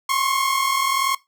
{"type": "tone pair together", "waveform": "sawtooth", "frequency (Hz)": [1059.2, 1100], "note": ["C6", "C#6"], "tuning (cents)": [21, -14], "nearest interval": "minor second", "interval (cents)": 65, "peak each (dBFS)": -18, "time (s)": [0.09, 1.15], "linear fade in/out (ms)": 5, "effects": ["noise-tail reverb RT60 0.2 s tail -19 dB re dry"]}